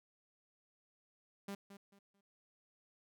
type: tone with echo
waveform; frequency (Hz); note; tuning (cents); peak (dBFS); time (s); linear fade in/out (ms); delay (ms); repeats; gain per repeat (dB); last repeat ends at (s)
sawtooth; 199; G3; +26; -38; 1.48-1.55; 5; 220; 3; -11; 2.21
effects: none